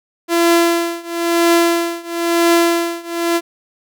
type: tone with tremolo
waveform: sawtooth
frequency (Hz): 339.2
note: E4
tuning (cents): +50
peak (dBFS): -5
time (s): 0.28-3.41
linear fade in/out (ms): 50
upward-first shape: triangle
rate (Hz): 1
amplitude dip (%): 95
effects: none